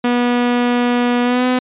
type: tone with pitch glide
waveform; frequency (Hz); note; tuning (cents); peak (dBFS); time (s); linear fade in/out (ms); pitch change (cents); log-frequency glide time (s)
sawtooth; 243.2 to 252.4; B3 to B3; -26 to +38; -9; 0.04-1.59; 5; +64; 1.23-1.46
effects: resampled to 8000 Hz